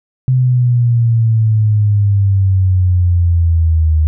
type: exponential sweep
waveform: sine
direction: down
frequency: 129.4 to 77.1 Hz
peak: -8 dBFS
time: 0.28-4.07 s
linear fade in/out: 0 ms
effects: none